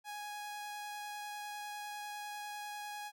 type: tone with vibrato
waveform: sawtooth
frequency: 830.6 Hz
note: G#5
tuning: in tune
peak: -38 dBFS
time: 0.04-3.12 s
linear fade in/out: 50 ms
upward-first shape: triangle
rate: 10 Hz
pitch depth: 9 cents each way
effects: none